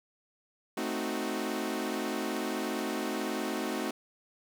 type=chord; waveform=sawtooth; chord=A diminished seventh; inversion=none; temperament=equal; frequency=220 / 261.6 / 311.1 / 370 Hz; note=A3 / C4 / Eb4 / Gb4; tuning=0 / 0 / 0 / 0 cents; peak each=-33 dBFS; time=0.77-3.91 s; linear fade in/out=5 ms; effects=none